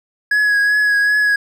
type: tone with vibrato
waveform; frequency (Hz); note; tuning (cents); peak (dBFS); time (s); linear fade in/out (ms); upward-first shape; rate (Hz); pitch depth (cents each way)
triangle; 1673; G#6; +12; -10; 0.31-1.36; 5; triangle; 2.6; 27
effects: none